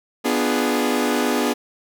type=chord; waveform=sawtooth; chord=B diminished seventh; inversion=none; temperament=equal with one note detuned; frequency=246.9 / 296.6 / 349.2 / 415.3 Hz; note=B3 / D4 / F4 / Ab4; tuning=0 / +17 / 0 / 0 cents; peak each=-18 / -20 / -24 / -20 dBFS; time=0.24-1.54 s; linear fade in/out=20 ms; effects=none